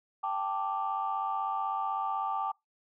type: chord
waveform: sine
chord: G suspended second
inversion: none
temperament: equal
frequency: 784 / 880 / 1174.7 Hz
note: G5 / A5 / D6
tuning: 0 / 0 / 0 cents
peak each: -33 / -34 / -33 dBFS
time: 0.23-2.52 s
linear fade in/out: 10 ms
effects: noise-tail reverb RT60 0.2 s tail -26 dB re dry + tanh soft clip ceiling -21 dBFS